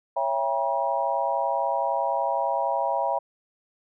sine chord, C# diminished seventh, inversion none, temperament just, 554.4 / 665.2 / 798.3 / 957.9 Hz, C#5 / E5 / G5 / Bb5, 0 / +16 / +31 / +47 cents, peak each -29 / -28 / -28 / -27 dBFS, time 0.16-3.19 s, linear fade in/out 10 ms, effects none

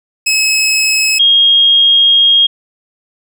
20% pulse / sine tone pair in turn, 2576 / 3253 Hz, E7 / G#7, -41 / -37 cents, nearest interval major third, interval 404 cents, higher second, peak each -5 dBFS, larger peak neither, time 0.26-1.19 / 1.19-2.47 s, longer second, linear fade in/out 10 ms, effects none

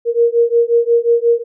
sine beating tone pair, 466.2 / 471.8 Hz, A#4 / A#4, 0 / +21 cents, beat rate 5.6 Hz, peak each -13 dBFS, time 0.05-1.44 s, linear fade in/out 50 ms, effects none

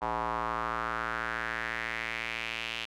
square tone with band-pass filter sweep, 57 Hz, A#1, 38 cents flat, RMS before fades -34 dBFS, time 0.01-2.86 s, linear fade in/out 20 ms, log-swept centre 920 to 2900 Hz, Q 3.2, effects none

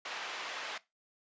white band-pass noise, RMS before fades -41 dBFS, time 0.05-0.78 s, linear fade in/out 5 ms, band 560 to 2800 Hz, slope 12 dB/octave, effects noise-tail reverb RT60 0.2 s tail -18 dB re dry + resampled to 16000 Hz

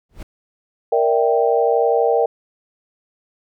brown noise with exponential growth, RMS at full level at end -25 dBFS, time 0.09-0.23 s, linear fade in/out 5 ms, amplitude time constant 29 ms
sine chord, E half-diminished seventh, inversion second, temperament equal, 466.2 / 587.3 / 659.3 / 784 Hz, Bb4 / D5 / E5 / G5, 0 / 0 / 0 / 0 cents, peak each -16 / -21 / -21 / -20 dBFS, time 0.92-2.26 s, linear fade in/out 5 ms
effects none

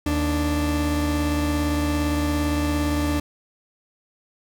40% pulse tone pair together, 77.79 / 293.7 Hz, D#2 / D4, 0 / 0 cents, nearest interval octave + major seventh, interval 2300 cents, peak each -23 / -22 dBFS, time 0.06-3.2 s, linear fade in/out 5 ms, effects none

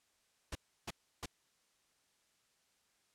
pink noise bursts, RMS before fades -41 dBFS, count 3, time 0.52-1.259 s, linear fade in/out 5 ms, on 33 ms, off 320 ms, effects white hiss -75 dBFS RMS until 3.14 s + low-pass 9000 Hz 12 dB/octave

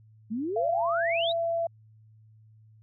sine exponential sweep, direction up, 204.5 to 4016 Hz, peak -28 dBFS, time 0.3-1.33 s, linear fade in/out 20 ms
sine tone with pitch glide, 680 to 671.4 Hz, F5 to E5, -46 to +32 cents, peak -25 dBFS, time 0.56-1.67 s, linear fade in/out 5 ms, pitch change -22 cents, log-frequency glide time 0.83-1.1 s
effects added 109 Hz sine -53 dBFS peak until 2.82 s

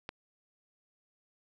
click, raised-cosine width 0.3 ms, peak -22 dBFS, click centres 0.091 s, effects none

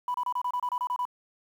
sine tone bursts, 987.8 Hz, B5, in tune, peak -25 dBFS, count 11, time 0.08-1.053 s, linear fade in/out 2 ms, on 63 ms, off 28 ms, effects tanh soft clip ceiling -22 dBFS + 9-bit

